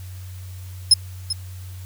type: tone with echo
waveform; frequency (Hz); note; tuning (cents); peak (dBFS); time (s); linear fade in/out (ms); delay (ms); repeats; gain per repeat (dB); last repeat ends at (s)
35% pulse; 5150; E8; -41; -5; 0.91-0.94; 5; 390; 1; -13; 1.33
effects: added 92 Hz sine -33 dBFS peak until 1.85 s + white hiss -48 dBFS RMS until 1.85 s